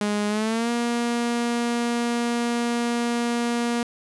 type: tone with pitch glide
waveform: sawtooth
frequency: 207.7 to 237.2 Hz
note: G#3 to A#3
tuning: 0 to +30 cents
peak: -18 dBFS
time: 0.01-3.83 s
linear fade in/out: 2 ms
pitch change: +230 cents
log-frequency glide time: 0.28-0.7 s
effects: resampled to 24000 Hz